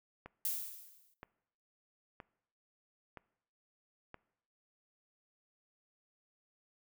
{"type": "click train", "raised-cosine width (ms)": 0.5, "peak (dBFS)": -32, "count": 5, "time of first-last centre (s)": [0.26, 4.143], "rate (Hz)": 1.03}
{"type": "noise with exponential decay", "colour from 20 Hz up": "violet", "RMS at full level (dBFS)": -33, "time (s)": [0.45, 1.14], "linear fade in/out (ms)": 2, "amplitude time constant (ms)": 150}
{"effects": ["noise-tail reverb RT60 0.8 s tail -21 dB re dry"]}